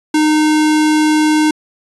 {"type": "tone", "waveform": "square", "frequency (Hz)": 307, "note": "D#4", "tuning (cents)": -23, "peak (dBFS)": -10, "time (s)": [0.14, 1.51], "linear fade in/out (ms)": 5, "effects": ["resampled to 24000 Hz"]}